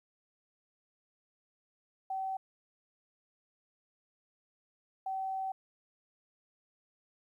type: tone bursts at uneven times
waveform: sine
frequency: 766 Hz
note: G5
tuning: 40 cents flat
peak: -33 dBFS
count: 2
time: 2.1-2.37 / 5.06-5.52 s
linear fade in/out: 5 ms
effects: 12-bit